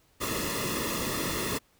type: noise with comb filter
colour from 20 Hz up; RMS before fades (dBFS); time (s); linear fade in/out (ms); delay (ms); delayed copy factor
pink; -31; 0.2-1.59; 20; 1.3; -0.75
effects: pink hiss -65 dBFS RMS until 1.79 s